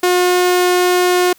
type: tone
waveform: sawtooth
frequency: 359.8 Hz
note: F#4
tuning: 48 cents flat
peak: -7 dBFS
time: 0.03-1.33 s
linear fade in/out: 5 ms
effects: white hiss -50 dBFS RMS until 1.38 s